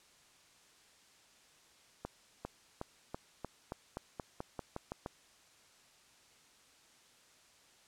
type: accelerating click train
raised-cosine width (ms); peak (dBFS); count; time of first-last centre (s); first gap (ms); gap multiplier
1; -25; 13; 2.05-5.061; 400; 0.91
effects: white hiss -64 dBFS RMS until 7.87 s + low-pass 8000 Hz 12 dB/octave